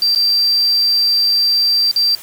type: tone with dropouts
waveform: triangle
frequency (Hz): 4699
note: D8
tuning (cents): 0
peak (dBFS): -9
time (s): 0.02-2.15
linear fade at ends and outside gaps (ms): 1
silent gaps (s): 0.149-0.159 / 1.913-1.961
effects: tanh soft clip ceiling -6 dBFS + white hiss -36 dBFS RMS until 2.22 s